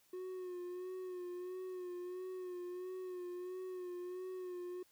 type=tone with vibrato; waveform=triangle; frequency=363.4 Hz; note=F#4; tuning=31 cents flat; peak=-40 dBFS; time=0.13-4.83 s; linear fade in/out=5 ms; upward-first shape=sine; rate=1.5 Hz; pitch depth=40 cents each way; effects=white hiss -71 dBFS RMS until 4.91 s